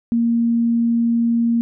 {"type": "tone", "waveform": "sine", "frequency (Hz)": 233.1, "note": "A#3", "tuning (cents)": 0, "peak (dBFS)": -14, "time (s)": [0.12, 1.61], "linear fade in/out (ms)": 0, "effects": []}